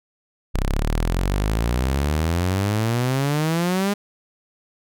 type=exponential sweep; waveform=sawtooth; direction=up; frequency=31.27 to 206 Hz; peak=-15 dBFS; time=0.54-3.94 s; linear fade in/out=10 ms; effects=none